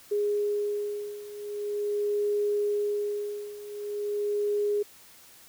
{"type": "beating tone pair", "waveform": "sine", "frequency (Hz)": [412.9, 413.33], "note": ["G#4", "G#4"], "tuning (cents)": [-10, -8], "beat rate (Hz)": 0.43, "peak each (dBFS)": [-31, -28], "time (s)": [0.11, 4.83], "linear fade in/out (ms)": 10, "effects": ["white hiss -53 dBFS RMS until 5.48 s"]}